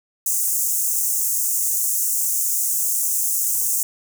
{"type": "high-pass noise", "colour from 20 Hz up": "pink", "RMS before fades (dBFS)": -21, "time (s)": [0.26, 3.83], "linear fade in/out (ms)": 2, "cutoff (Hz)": 6500, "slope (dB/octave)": 48, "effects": []}